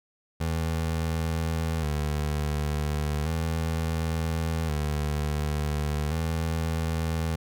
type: tone with vibrato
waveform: 25% pulse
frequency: 77.78 Hz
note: D#2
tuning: in tune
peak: -22 dBFS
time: 0.4-7.36 s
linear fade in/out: 10 ms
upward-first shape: square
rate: 0.35 Hz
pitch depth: 71 cents each way
effects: none